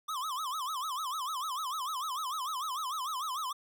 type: tone with vibrato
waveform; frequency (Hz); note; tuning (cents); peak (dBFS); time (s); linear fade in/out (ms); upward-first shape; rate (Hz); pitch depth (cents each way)
square; 1141; C#6; +50; -34; 0.08-3.53; 10; sine; 6.7; 230
effects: none